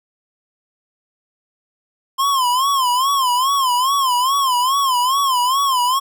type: tone with vibrato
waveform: square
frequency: 1046.5 Hz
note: C6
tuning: in tune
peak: -15 dBFS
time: 2.18-6 s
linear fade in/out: 20 ms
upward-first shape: sine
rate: 2.4 Hz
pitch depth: 130 cents each way
effects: none